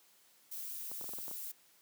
violet noise, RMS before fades -43 dBFS, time 0.51-1.52 s, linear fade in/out 10 ms
clicks, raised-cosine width 1 ms, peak -35 dBFS, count 8, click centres 0.915 / 1.012 / 1.042 / 1.092 / 1.135 / 1.186 / 1.281 / 1.312 s
effects white hiss -66 dBFS RMS until 1.81 s + high-pass 150 Hz 12 dB/octave

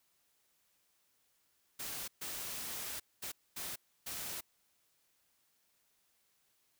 white noise bursts at uneven times, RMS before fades -42 dBFS, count 5, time 1.79-2.08 / 2.21-3 / 3.22-3.32 / 3.56-3.76 / 4.06-4.41 s, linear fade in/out 10 ms, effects white hiss -75 dBFS RMS until 6.79 s

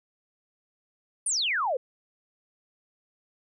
sine exponential sweep, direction down, 9890 to 476 Hz, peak -24 dBFS, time 1.26-1.77 s, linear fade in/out 5 ms, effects none

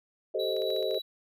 sine chord, A half-diminished seventh, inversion third, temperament equal with one note detuned, 386.4 / 440 / 523.3 / 622.3 Hz, G4 / A4 / C5 / Eb5, -25 / 0 / 0 / 0 cents, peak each -33 dBFS, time 0.34-0.99 s, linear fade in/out 10 ms
triangle tone with tremolo, 3916 Hz, B7, 15 cents flat, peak -33 dBFS, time 0.39-1.02 s, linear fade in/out 10 ms, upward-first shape square, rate 3.6 Hz, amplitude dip 30%
clicks, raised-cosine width 0.2 ms, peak -32 dBFS, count 7, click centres 0.566 / 0.62 / 0.704 / 0.764 / 0.827 / 0.91 / 0.945 s
effects none

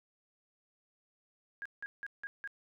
sine tone bursts, 1632 Hz, G#6, 31 cents flat, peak -38 dBFS, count 5, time 1.62-2.475 s, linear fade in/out 0 ms, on 35 ms, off 170 ms, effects none

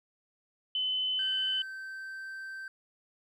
sine tone, 3031 Hz, F#7, 41 cents sharp, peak -28 dBFS, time 0.75-1.62 s, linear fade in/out 2 ms
triangle tone with pitch glide, 1548 to 1557 Hz, G6 to G6, -22 to -12 cents, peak -37 dBFS, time 1.19-2.68 s, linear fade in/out 2 ms, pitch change +10 cents, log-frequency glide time 1.62-2.3 s
effects none

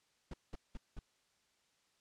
brown noise bursts, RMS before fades -44 dBFS, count 4, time 0.31-0.992 s, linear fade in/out 5 ms, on 28 ms, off 190 ms, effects white hiss -75 dBFS RMS until 2 s + low-pass 7000 Hz 12 dB/octave

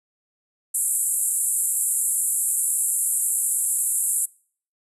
pink band-pass noise, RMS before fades -23 dBFS, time 0.74-4.26 s, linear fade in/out 10 ms, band 7600 to 12000 Hz, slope 96 dB/octave, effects noise-tail reverb RT60 0.5 s tail -24 dB re dry

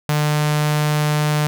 sawtooth tone with notch filter, 150.1 Hz, D3, 38 cents sharp, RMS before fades -18 dBFS, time 0.09-1.47 s, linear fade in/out 0 ms, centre 340 Hz, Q 1.3, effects none

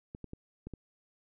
clicks, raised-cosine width 3 ms, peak -29 dBFS, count 5, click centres 0.149 / 0.243 / 0.334 / 0.67 / 0.737 s, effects none

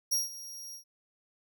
sawtooth tone with ADSR envelope, 5630 Hz, F8, 13 cents sharp, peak -22 dBFS, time 0.11-0.84 s, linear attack 16 ms, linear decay 160 ms, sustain -17 dB, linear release 99 ms, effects none

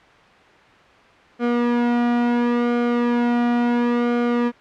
sawtooth tone with flanger, 239.9 Hz, A#3, 50 cents sharp, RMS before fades -19 dBFS, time 1.39-4.52 s, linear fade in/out 50 ms, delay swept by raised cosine 1.1 to 1.88 ms, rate 0.72 Hz, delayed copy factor -0.65, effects white hiss -48 dBFS RMS until 4.6 s + low-pass 2000 Hz 12 dB/octave

